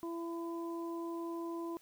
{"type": "harmonic tone", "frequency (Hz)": 336, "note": "E4", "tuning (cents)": 33, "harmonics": [1, 2, 3], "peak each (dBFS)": [-38, -50, -46], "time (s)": [0.03, 1.77], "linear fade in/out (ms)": 0, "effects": ["white hiss -65 dBFS RMS until 1.81 s"]}